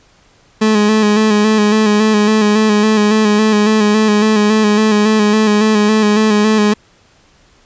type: tone with vibrato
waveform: 30% pulse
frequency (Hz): 213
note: G#3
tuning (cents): +44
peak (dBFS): -6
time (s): 0.61-6.74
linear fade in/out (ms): 10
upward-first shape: square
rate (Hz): 3.6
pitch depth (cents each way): 34
effects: pink hiss -50 dBFS RMS until 7.65 s + resampled to 16000 Hz